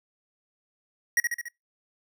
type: tone with echo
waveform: square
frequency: 1899 Hz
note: A#6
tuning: 32 cents sharp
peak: -20 dBFS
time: 1.17-1.2 s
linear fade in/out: 2 ms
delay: 71 ms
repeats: 4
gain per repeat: -4 dB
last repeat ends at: 1.484 s
effects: noise-tail reverb RT60 0.2 s tail -25 dB re dry